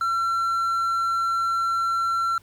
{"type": "tone", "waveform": "triangle", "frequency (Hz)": 1355, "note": "E6", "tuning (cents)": 47, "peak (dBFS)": -19, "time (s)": [0.01, 2.38], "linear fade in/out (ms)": 2, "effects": ["added 98 Hz sine -54 dBFS peak until 2.42 s", "pink hiss -58 dBFS RMS until 2.42 s"]}